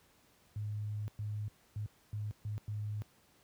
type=tone bursts at uneven times; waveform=sine; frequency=105.2 Hz; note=G#2; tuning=23 cents sharp; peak=-35 dBFS; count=6; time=0.56-1.08 / 1.19-1.48 / 1.76-1.86 / 2.13-2.31 / 2.45-2.58 / 2.68-3.02 s; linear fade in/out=0 ms; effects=pink hiss -67 dBFS RMS until 3.43 s + high-pass 60 Hz 12 dB/octave